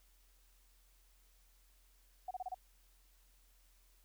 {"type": "tone bursts", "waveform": "sine", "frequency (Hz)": 741, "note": "F#5", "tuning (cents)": 2, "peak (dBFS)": -38, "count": 5, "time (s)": [2.28, 2.545], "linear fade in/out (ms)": 5, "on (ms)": 29, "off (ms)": 30, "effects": ["added 43 Hz sine -66 dBFS peak until 4.04 s", "white hiss -72 dBFS RMS until 4.04 s"]}